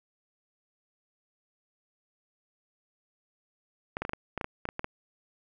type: clicks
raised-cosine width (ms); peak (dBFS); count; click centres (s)
0.5; -17; 12; 3.969 / 4.02 / 4.051 / 4.094 / 4.134 / 4.377 / 4.412 / 4.444 / 4.654 / 4.689 / 4.794 / 4.844
effects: none